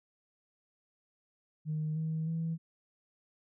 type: tone with pitch steps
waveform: sine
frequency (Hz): 154.6 / 159.04 / 163.6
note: D#3 / D#3 / E3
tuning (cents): -11 / +38 / -13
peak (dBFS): -30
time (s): 1.65-2.58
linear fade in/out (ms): 50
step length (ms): 310
effects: tanh soft clip ceiling -27 dBFS